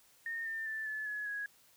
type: tone with pitch steps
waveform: sine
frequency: 1834 / 1798.3 / 1763.4 / 1729.1 / 1695.4 / 1662.5 Hz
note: A#6 / A6 / A6 / A6 / G#6 / G#6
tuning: -29 / +37 / +3 / -31 / +35 / +1 cents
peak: -36 dBFS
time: 0.26-1.46 s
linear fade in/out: 2 ms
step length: 200 ms
effects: white hiss -65 dBFS RMS until 1.76 s